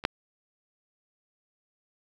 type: clicks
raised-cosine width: 0.3 ms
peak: -24 / -6 dBFS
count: 2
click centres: 0.039 / 0.051 s
effects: none